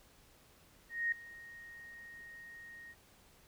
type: tone with ADSR envelope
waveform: sine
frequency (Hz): 1864.7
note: A#6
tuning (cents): 0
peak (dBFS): -29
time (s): 0.89-2.95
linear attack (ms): 230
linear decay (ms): 4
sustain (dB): -20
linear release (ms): 44
effects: pink hiss -64 dBFS RMS until 3.47 s